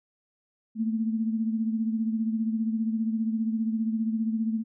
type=beating tone pair; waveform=sine; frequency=221.4 / 236.4 Hz; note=A3 / A#3; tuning=+11 / +24 cents; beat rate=15 Hz; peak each=-25 / -33 dBFS; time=0.75-4.64 s; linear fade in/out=50 ms; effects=none